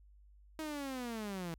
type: linear sweep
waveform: sawtooth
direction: down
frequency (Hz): 318.3 to 161.2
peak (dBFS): -35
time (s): 0.59-1.54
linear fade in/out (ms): 0
effects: added 50 Hz sine -58 dBFS peak until 1.58 s